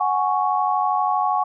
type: chord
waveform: sine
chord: F# suspended second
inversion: none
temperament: just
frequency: 740 / 832.5 / 1110 Hz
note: F#5 / G#5 / C#6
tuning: 0 / +4 / +2 cents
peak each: -22 dBFS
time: 0-1.44 s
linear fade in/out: 10 ms
effects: none